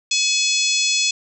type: harmonic tone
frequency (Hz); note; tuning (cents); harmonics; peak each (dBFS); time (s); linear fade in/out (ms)
850; G#5; +40; 3 / 4 / 5 / 6 / 7 / 8 / 9; -22 / -23 / -24 / -25 / -25 / -26 / -27; 0.11-1.11; 5
effects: none